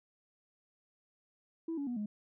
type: tone with pitch steps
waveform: sine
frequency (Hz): 328.4 / 282.6 / 243.2 / 209.3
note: E4 / C#4 / B3 / G#3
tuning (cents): -6 / +34 / -26 / +14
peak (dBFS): -33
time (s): 1.68-2.06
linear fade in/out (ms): 5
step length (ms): 95
effects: tanh soft clip ceiling -31 dBFS